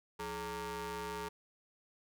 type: ring-modulated tone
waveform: sawtooth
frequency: 246.9 Hz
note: B3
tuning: in tune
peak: -32 dBFS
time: 0.19-1.29 s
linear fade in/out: 10 ms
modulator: 670 Hz
effects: none